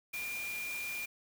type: tone in noise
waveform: sine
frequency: 2400 Hz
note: D7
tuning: 37 cents sharp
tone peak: -37 dBFS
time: 0.13-1.06 s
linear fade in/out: 10 ms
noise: white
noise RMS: -45 dBFS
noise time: 0.13-1.06 s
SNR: +5 dB
effects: none